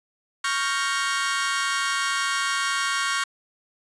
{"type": "chord", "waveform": "sawtooth", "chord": "G half-diminished seventh", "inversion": "second", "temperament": "equal", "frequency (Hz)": [1108.7, 1396.9, 1568, 1864.7], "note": ["Db6", "F6", "G6", "Bb6"], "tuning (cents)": [0, 0, 0, 0], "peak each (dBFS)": [-23, -25, -26, -26], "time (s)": [0.44, 3.24], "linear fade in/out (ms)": 5, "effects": ["resampled to 22050 Hz"]}